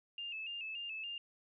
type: tone with vibrato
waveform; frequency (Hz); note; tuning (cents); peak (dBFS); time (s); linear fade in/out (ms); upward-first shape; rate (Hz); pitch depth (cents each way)
sine; 2706; E7; +45; -40; 0.18-1.18; 2; square; 3.5; 62
effects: none